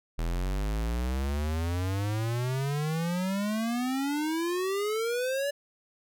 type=exponential sweep; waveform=square; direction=up; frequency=40.28 to 578 Hz; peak=-28 dBFS; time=0.18-5.51 s; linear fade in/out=10 ms; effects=none